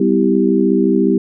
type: harmonic tone with a mistuned harmonic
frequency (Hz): 65.4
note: C2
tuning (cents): 0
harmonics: 3 / 4 / 5 / 6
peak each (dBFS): -16 / -16 / -16 / -16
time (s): 0-1.18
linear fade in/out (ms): 5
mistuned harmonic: 4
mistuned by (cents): -56
effects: none